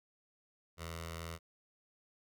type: tone with notch filter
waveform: 10% pulse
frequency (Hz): 82.7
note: E2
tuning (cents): +6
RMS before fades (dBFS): -44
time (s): 0.77-1.39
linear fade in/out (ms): 50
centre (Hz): 280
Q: 0.54
effects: none